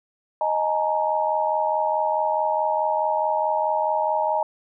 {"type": "chord", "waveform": "sine", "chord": "D# suspended fourth", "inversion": "none", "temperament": "equal with one note detuned", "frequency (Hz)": [622.3, 847.6, 932.3], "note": ["D#5", "G#5", "A#5"], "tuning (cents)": [0, 35, 0], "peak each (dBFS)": -24, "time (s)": [0.41, 4.43], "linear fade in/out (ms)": 2, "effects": []}